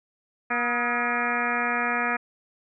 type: harmonic tone with a mistuned harmonic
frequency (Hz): 240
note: B3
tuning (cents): -49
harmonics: 1 / 2 / 3 / 4 / 5 / 6 / 7 / 8 / 9 / 10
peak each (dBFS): -33 / -35 / -31 / -34 / -30 / -34 / -29 / -33 / -34 / -33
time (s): 0.5-2.17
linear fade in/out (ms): 10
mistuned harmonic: 5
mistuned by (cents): +80
effects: none